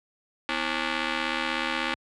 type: ring-modulated tone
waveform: 5% pulse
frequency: 287.9 Hz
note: D4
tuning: 34 cents flat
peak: -11 dBFS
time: 0.49-1.94 s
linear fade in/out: 0 ms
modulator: 614 Hz
effects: high-pass 80 Hz 12 dB/octave + low-pass 4000 Hz 12 dB/octave